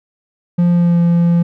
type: tone with pitch glide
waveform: triangle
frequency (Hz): 174.3 to 171.21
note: F3 to F3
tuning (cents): -3 to -34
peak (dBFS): -7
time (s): 0.58-1.43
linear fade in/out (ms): 10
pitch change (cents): -31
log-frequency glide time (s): 0.7-1
effects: none